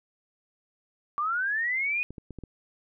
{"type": "linear sweep", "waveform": "sine", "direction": "up", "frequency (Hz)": [1142, 2499], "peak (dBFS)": -25, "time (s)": [1.18, 2.03], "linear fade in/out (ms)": 0}
{"type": "clicks", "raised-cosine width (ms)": 3, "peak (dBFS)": -27, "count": 5, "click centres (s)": [2.106, 2.182, 2.307, 2.387, 2.437]}
{"effects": []}